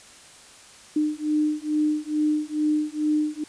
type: beating tone pair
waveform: sine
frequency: 302 / 304.3 Hz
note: D4 / D#4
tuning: +48 / -38 cents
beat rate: 2.3 Hz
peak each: -24 dBFS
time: 0.96-3.44 s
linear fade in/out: 5 ms
effects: white hiss -48 dBFS RMS until 3.48 s + resampled to 22050 Hz